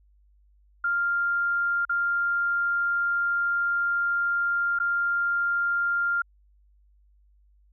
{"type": "tone with dropouts", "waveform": "sine", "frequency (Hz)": 1396.9, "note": "F6", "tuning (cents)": 0, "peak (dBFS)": -22, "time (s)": [0.84, 6.22], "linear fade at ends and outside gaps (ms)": 5, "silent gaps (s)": [[1.852, 1.894], [4.789, 4.799]], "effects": ["added 50 Hz sine -57 dBFS peak until 7.72 s"]}